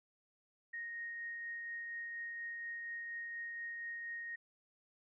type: tone with tremolo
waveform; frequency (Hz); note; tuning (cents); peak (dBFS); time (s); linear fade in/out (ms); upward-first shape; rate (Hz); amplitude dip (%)
sine; 1864.7; A#6; 0; -40; 0.73-4.36; 10; triangle; 4.2; 25
effects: none